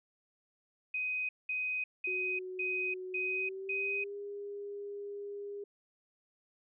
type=tone bursts; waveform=sine; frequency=2508 Hz; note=D#7; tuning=13 cents sharp; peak=-32 dBFS; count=6; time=0.94-4.04 s; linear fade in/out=5 ms; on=350 ms; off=200 ms
type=tone with pitch glide; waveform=sine; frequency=370 to 405.8 Hz; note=F#4 to G#4; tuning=0 to -40 cents; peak=-39 dBFS; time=2.07-5.64 s; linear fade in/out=5 ms; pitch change=+160 cents; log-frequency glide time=3.19-4.16 s
effects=none